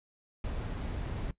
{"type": "noise", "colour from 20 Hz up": "brown", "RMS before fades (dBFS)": -36, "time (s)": [0.44, 1.31], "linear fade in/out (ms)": 2, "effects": ["noise-tail reverb RT60 0.1 s tail -18 dB re dry", "resampled to 8000 Hz"]}